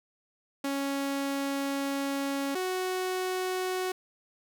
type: tone pair in turn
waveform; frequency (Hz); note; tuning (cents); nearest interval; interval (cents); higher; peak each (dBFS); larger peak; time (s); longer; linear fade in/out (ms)
sawtooth; 277.2 / 370; C#4 / F#4; 0 / 0; perfect fourth; 500; second; -25; neither; 0.64-2.55 / 2.55-3.92; first; 5
effects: none